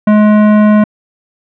sine tone with hard clipping, 211.3 Hz, G#3, 30 cents sharp, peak -6 dBFS, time 0.07-0.84 s, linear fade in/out 5 ms, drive 17 dB, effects low-pass 2000 Hz 12 dB/octave

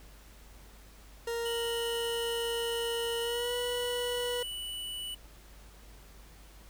40% pulse tone with pitch glide, 466.2 to 487.1 Hz, A#4 to B4, 0 to -24 cents, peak -31 dBFS, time 1.27-4.43 s, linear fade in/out 5 ms, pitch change +76 cents, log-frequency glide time 3.21-3.54 s
square tone, 2960 Hz, F#7, in tune, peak -37 dBFS, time 1.45-5.15 s, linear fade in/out 10 ms
effects added 50 Hz sine -52 dBFS peak until 6.69 s + pink hiss -57 dBFS RMS until 6.69 s

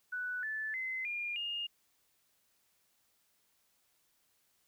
sine tone with pitch steps, 1485 / 1745.7 / 2052 / 2412 / 2836 Hz, F#6 / A6 / C7 / D7 / F7, +6 / -14 / -34 / +46 / +26 cents, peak -35 dBFS, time 0.12-1.67 s, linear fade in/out 10 ms, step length 310 ms, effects white hiss -74 dBFS RMS until 4.67 s

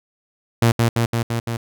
sawtooth tone with echo, 116.54 Hz, A#2, in tune, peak -8 dBFS, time 0.62-0.72 s, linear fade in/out 5 ms, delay 170 ms, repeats 5, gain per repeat -2 dB, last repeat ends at 1.57 s, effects none

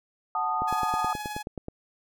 sine chord, D# diminished, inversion first, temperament equal with one note detuned, 740 / 880 / 1235.9 Hz, F#5 / A5 / D#6, 0 / 0 / -12 cents, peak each -31 / -29 / -28 dBFS, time 0.35-1.13 s, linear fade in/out 2 ms
click train, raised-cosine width 2 ms, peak -21 dBFS, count 11, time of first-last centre 0.62-1.684 s, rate 9.4 Hz
sawtooth tone with tremolo, 842 Hz, G#5, 24 cents sharp, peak -28 dBFS, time 0.67-1.43 s, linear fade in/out 20 ms, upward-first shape sine, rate 19 Hz, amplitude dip 35%
effects none

